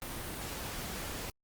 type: noise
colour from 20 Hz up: pink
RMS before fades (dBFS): -40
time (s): 0.02-1.3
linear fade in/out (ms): 0
effects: Opus 32 kbps